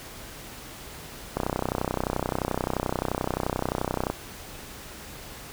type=click train; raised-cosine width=1 ms; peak=-11 dBFS; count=87; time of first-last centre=1.37-4.1 s; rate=31.5 Hz; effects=pink hiss -42 dBFS RMS until 5.52 s